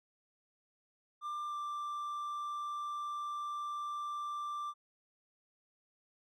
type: tone with pitch glide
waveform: triangle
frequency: 1190 to 1179.1 Hz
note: D6 to D6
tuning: +22 to +7 cents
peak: -35 dBFS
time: 1.21-4.74 s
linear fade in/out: 50 ms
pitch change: -15 cents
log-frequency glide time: 1.47-1.55 s
effects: none